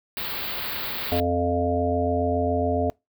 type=band-stop noise; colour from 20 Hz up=white; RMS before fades=-30 dBFS; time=0.17-1.2 s; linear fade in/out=0 ms; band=4700 to 14000 Hz; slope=96 dB/octave
type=harmonic tone; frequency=87.31 Hz; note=F2; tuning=in tune; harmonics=1 / 3 / 5 / 7 / 8; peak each=-27 / -27 / -27 / -27 / -27 dBFS; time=1.12-2.9 s; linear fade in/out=0 ms
effects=noise-tail reverb RT60 0.2 s tail -25 dB re dry